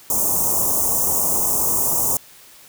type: band-stop noise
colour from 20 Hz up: white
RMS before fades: -19 dBFS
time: 0.1-2.17 s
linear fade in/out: 2 ms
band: 1100 to 6200 Hz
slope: 48 dB/octave
effects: white hiss -46 dBFS RMS until 2.68 s